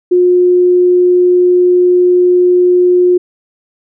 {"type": "tone", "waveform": "sine", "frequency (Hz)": 358.8, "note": "F4", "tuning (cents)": 47, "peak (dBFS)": -5, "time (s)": [0.11, 3.18], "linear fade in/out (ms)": 10, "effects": []}